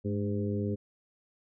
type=harmonic tone with a mistuned harmonic; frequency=101.8 Hz; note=G#2; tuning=34 cents flat; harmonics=1 / 2 / 3 / 4 / 5; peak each=-32 / -33 / -38 / -36 / -41 dBFS; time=0.04-0.76 s; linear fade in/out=20 ms; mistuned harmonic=2; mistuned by=+55 cents; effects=none